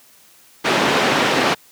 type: band-pass noise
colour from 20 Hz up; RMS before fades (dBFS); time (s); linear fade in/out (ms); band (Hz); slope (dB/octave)
pink; -17; 0.64-1.55; 20; 250 to 3500; 12
effects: white hiss -50 dBFS RMS until 1.71 s + high-pass 100 Hz 12 dB/octave